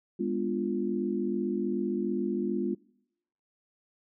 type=chord; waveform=sine; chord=G# diminished seventh; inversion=none; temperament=equal with one note detuned; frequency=204.4 / 246.9 / 293.7 / 349.2 Hz; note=G#3 / B3 / D4 / F4; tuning=-27 / 0 / 0 / 0 cents; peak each=-32 / -33 / -37 / -31 dBFS; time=0.19-2.75 s; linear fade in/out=10 ms; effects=noise-tail reverb RT60 0.8 s tail -25 dB re dry